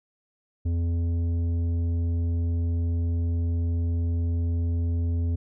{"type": "tone with tanh clipping", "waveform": "sine", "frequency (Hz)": 84.7, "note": "E2", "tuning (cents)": 48, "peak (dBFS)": -24, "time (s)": [0.65, 5.36], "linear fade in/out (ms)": 10, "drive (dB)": 9, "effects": []}